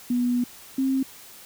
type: tone pair in turn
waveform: sine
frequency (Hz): 244.5 / 266.3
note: B3 / C4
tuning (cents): -17 / +31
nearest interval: minor second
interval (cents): 148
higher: second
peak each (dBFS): -20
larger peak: neither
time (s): 0.1-0.44 / 0.78-1.03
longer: first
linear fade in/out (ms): 5
effects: white hiss -46 dBFS RMS until 1.45 s